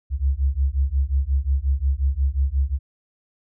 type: beating tone pair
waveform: sine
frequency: 65.6 / 71.2 Hz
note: C2 / C#2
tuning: +5 / +47 cents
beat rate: 5.6 Hz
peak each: -21 dBFS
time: 0.1-2.79 s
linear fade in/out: 50 ms
effects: none